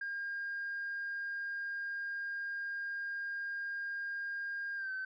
sine tone with pitch glide, 1612 to 1535.7 Hz, G6 to G6, +48 to -36 cents, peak -35 dBFS, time 0.01-5.05 s, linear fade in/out 5 ms, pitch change -84 cents, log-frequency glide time 4.76-4.91 s, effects tanh soft clip ceiling -33 dBFS

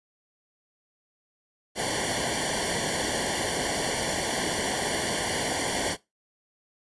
pink noise with comb filter, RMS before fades -28 dBFS, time 1.75-5.97 s, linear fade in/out 50 ms, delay 0.78 ms, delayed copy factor -0.95, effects noise-tail reverb RT60 0.2 s tail -19 dB re dry + resampled to 24000 Hz

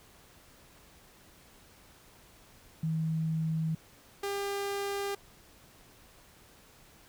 sine / sawtooth tone pair in turn, 160 / 400 Hz, D#3 / G4, +49 / +35 cents, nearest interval octave + major third, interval 1586 cents, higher second, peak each -28 dBFS, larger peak neither, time 2.83-3.75 / 4.23-5.15 s, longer neither, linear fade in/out 5 ms, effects pink hiss -58 dBFS RMS until 7.08 s

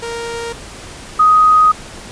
sawtooth / sine tone pair in turn, 466.2 / 1251.5 Hz, A#4 / D#6, 0 / +10 cents, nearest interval octave + perfect fourth, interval 1710 cents, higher second, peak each -18 / -6 dBFS, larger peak second, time 0.02-0.53 / 1.19-1.72 s, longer second, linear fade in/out 10 ms, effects pink hiss -33 dBFS RMS until 2.11 s + resampled to 22050 Hz

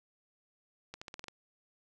accelerating click train, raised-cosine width 0.2 ms, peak -26 dBFS, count 7, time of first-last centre 0.94-1.283 s, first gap 75 ms, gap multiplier 0.89, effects none

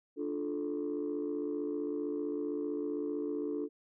sine chord, D minor, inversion none, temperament equal with one note detuned, 293.7 / 349.2 / 435.7 Hz, D4 / F4 / A4, 0 / 0 / -17 cents, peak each -35 / -38 / -36 dBFS, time 0.16-3.69 s, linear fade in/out 50 ms, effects tanh soft clip ceiling -27 dBFS

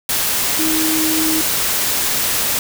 sine tone in noise, 316.5 Hz, D#4, 30 cents sharp, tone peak -18 dBFS, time 0.59-1.41 s, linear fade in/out 2 ms, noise white, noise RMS -18 dBFS, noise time 0.09-2.59 s, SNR -3 dB, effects none

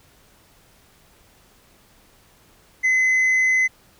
sine tone with tanh clipping, 2037 Hz, C7, 47 cents flat, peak -16 dBFS, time 2.83-3.68 s, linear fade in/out 20 ms, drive 3 dB, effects pink hiss -55 dBFS RMS until 3.99 s

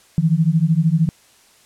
sine beating tone pair, 155.56 / 168.56 Hz, D#3 / E3, 0 / +39 cents, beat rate 13 Hz, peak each -16 dBFS, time 0.18-1.09 s, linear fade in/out 0 ms, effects white hiss -52 dBFS RMS until 1.65 s + low-pass 10000 Hz 12 dB/octave

